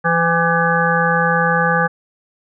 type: harmonic tone with a mistuned harmonic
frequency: 168.6 Hz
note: E3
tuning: 39 cents sharp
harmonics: 1 / 3 / 5 / 7 / 9 / 10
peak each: -20 / -20 / -20 / -20 / -20 / -20 dBFS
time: 0.04-1.88 s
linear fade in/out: 20 ms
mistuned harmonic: 5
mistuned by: -43 cents
effects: none